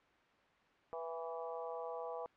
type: harmonic tone with a mistuned harmonic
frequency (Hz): 164.3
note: E3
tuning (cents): -5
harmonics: 3 / 4 / 5 / 6 / 7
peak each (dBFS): -44 / -46 / -48 / -50 / -51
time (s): 0.93-2.26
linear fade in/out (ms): 0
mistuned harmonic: 4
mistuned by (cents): +17
effects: white hiss -68 dBFS RMS until 2.36 s + low-pass 2000 Hz 12 dB/octave